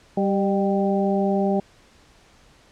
harmonic tone with a mistuned harmonic, 196 Hz, G3, in tune, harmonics 1 / 2 / 3 / 4, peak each -21 / -24 / -26 / -27 dBFS, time 0.17-1.6 s, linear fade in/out 5 ms, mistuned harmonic 3, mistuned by +43 cents, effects pink hiss -54 dBFS RMS until 2.71 s + low-pass 7000 Hz 12 dB/octave

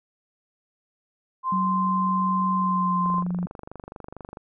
sine tone, 1042 Hz, C6, 7 cents flat, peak -22 dBFS, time 1.43-3.24 s, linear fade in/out 50 ms
sine tone with pitch glide, 187.4 to 177.8 Hz, F#3 to F3, +22 to +31 cents, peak -24 dBFS, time 1.52-3.46 s, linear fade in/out 5 ms, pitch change -91 cents, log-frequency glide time 2.56-3.11 s
click train, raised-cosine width 1 ms, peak -24 dBFS, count 33, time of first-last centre 3.06-4.371 s, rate 24.4 Hz
effects none

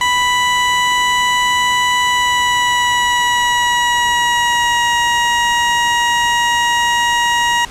20% pulse tone with pitch glide, 987.8 to 950.9 Hz, B5 to A#5, 0 to +34 cents, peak -7 dBFS, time 0.01-7.65 s, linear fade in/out 2 ms, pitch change -66 cents, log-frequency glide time 2.01-4.95 s, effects pink hiss -34 dBFS RMS until 7.7 s + low-pass 8000 Hz 12 dB/octave

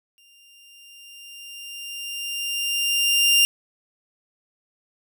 sawtooth tone with exponential growth, 2794 Hz, F7, in tune, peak -10 dBFS, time 0.18-3.45 s, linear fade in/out 0 ms, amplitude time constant 710 ms, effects none

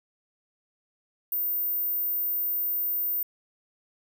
sine tone, 14530 Hz, A#9, 46 cents flat, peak -24 dBFS, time 1.32-3.23 s, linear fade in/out 2 ms, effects tanh soft clip ceiling -20 dBFS

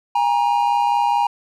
triangle tone pair together, 817 / 941.6 Hz, G#5 / A#5, -29 / +17 cents, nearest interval major second, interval 246 cents, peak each -16 dBFS, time 0.15-1.27 s, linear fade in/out 5 ms, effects none

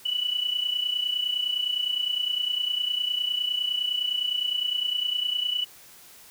sine tone with amplitude modulation, 2960 Hz, F#7, in tune, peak -21 dBFS, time 0.05-5.65 s, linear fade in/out 10 ms, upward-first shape sine, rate 29.8 Hz, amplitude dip 70%, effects white hiss -50 dBFS RMS until 6.3 s

